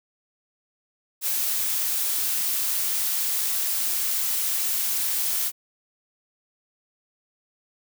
blue noise, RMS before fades -25 dBFS, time 1.21-5.52 s, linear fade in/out 50 ms, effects none

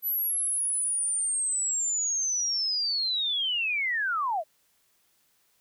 sine linear sweep, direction down, 11980 to 587.3 Hz, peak -25 dBFS, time 0.02-4.44 s, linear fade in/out 50 ms, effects white hiss -68 dBFS RMS until 5.6 s

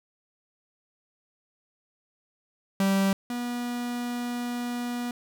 45% pulse tone pair in turn, 194.7 / 242.4 Hz, G3 / B3, -12 / -32 cents, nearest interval major third, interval 380 cents, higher second, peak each -21 / -29 dBFS, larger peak first, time 2.8-3.13 / 3.3-5.11 s, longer second, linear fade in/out 2 ms, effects none

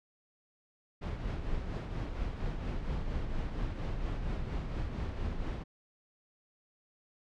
brown noise with tremolo, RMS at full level -33 dBFS, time 1.01-5.64 s, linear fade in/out 20 ms, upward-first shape triangle, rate 4.3 Hz, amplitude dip 50%, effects low-pass 4000 Hz 12 dB/octave

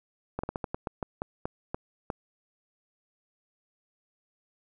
slowing click train, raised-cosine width 1 ms, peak -17 dBFS, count 12, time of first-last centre 0.39-2.102 s, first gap 45 ms, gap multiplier 1.23, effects none

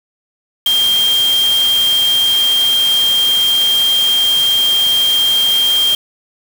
sine tone in noise, 3195 Hz, G7, 32 cents sharp, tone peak -10 dBFS, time 0.66-5.95 s, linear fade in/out 2 ms, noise white, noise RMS -23 dBFS, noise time 0.66-5.95 s, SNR +10 dB, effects none

